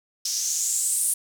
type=noise with band-pass filter sweep; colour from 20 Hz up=blue; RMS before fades=-25 dBFS; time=0.25-1.14 s; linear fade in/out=5 ms; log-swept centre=5400 to 9600 Hz; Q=5; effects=none